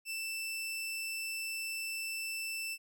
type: tone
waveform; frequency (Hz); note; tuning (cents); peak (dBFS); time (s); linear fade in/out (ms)
sawtooth; 2661; E7; +16; -33; 0.05-2.78; 50
effects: none